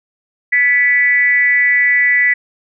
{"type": "tone with frequency modulation", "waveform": "sine", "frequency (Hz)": 1975.5, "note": "B6", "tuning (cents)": 0, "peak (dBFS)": -9, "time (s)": [0.52, 2.34], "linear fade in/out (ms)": 10, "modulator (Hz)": 268, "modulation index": 0.52, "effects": []}